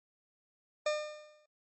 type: tone with exponential decay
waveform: 40% pulse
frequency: 604 Hz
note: D5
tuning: 48 cents sharp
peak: -26 dBFS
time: 0.86-1.46 s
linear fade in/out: 5 ms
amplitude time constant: 130 ms
effects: MP3 32 kbps